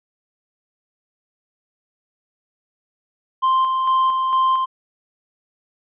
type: tone with tremolo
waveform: triangle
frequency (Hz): 1046.5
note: C6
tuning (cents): 0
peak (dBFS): -12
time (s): 3.42-4.66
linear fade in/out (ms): 20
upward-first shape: square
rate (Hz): 2.2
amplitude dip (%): 35
effects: resampled to 8000 Hz